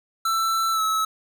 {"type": "tone with pitch glide", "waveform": "square", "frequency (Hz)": [1333, 1297.3], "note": ["E6", "E6"], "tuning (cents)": [19, -28], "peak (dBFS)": -21, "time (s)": [0.25, 1.05], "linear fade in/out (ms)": 5, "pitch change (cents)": -47, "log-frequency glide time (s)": [0.72, 0.81], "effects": []}